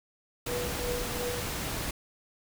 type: noise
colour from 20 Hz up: pink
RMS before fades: -34 dBFS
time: 0.46-1.91 s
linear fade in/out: 5 ms
type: tone with tremolo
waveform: sine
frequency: 488.1 Hz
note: B4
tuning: 20 cents flat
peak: -30 dBFS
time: 0.47-1.45 s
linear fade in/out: 20 ms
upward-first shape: triangle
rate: 2.8 Hz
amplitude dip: 90%
effects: none